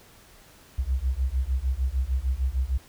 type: beating tone pair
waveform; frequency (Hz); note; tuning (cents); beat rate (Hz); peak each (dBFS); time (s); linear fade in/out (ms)
sine; 61.74 / 68.34; B1 / C#2; 0 / -24; 6.6; -26; 0.78-2.78; 10
effects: pink hiss -53 dBFS RMS until 2.88 s